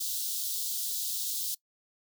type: high-pass noise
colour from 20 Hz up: white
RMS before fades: -33 dBFS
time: 0-1.55 s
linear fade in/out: 10 ms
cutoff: 3400 Hz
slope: 48 dB/octave
effects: noise-tail reverb RT60 0.1 s tail -22 dB re dry